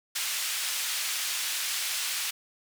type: band-pass noise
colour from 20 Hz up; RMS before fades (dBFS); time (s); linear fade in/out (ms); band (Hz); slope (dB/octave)
pink; -31; 0.15-2.31; 10; 2300 to 15000; 12
effects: none